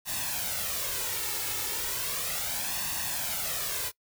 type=noise with flanger; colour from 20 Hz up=white; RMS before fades=-32 dBFS; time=0.05-3.92 s; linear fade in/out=50 ms; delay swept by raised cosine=1.1 to 2.3 ms; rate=0.35 Hz; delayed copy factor=+0.65; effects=noise-tail reverb RT60 0.1 s tail -22 dB re dry